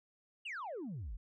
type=exponential sweep; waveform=sine; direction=down; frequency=3004 to 39.16 Hz; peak=-38 dBFS; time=0.45-1.17 s; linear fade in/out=10 ms; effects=tanh soft clip ceiling -38 dBFS